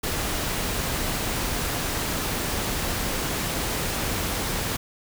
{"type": "noise", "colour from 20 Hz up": "pink", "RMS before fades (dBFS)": -27, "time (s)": [0.03, 4.77], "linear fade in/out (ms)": 10, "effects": []}